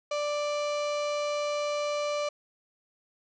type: tone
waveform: 35% pulse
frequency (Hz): 588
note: D5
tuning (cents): +2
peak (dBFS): -26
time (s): 0.11-2.29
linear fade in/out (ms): 5
effects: resampled to 16000 Hz + 11-bit